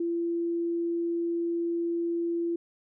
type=tone; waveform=sine; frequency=339.5 Hz; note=F4; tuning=49 cents flat; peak=-26 dBFS; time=0-2.56 s; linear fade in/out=5 ms; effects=none